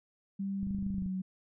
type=tone with pitch glide; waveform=sine; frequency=196.2 to 187.34 Hz; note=G3 to F#3; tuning=+2 to +22 cents; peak=-32 dBFS; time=0.39-1.22 s; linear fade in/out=10 ms; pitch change=-80 cents; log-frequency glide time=0.91-1.03 s
type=click train; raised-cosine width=5 ms; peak=-29 dBFS; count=12; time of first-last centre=0.63-1.061 s; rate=25.5 Hz
effects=none